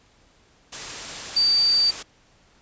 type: tone in noise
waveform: sine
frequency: 4632 Hz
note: D8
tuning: 25 cents flat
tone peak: -16 dBFS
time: 1.36-1.91 s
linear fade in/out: 10 ms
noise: white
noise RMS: -33 dBFS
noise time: 0.72-2.03 s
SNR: +14 dB
effects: pink hiss -58 dBFS RMS until 2.61 s + resampled to 16000 Hz